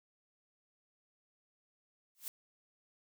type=noise with exponential growth; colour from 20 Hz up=blue; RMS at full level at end=-38 dBFS; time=2.15-2.28 s; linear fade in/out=0 ms; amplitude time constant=27 ms; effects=none